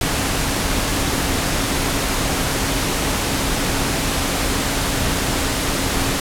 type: tone in noise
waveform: sine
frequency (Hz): 272.8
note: C#4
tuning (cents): -28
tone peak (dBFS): -29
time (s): 0.01-6.2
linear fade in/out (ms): 2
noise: pink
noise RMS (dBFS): -20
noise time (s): 0.01-6.2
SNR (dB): -12
effects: low-pass 12000 Hz 12 dB/octave